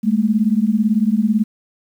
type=beating tone pair; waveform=sine; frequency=206.3 / 224.3 Hz; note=G#3 / A3; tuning=-11 / +34 cents; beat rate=18 Hz; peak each=-16 dBFS; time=0.03-1.44 s; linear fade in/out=20 ms; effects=8-bit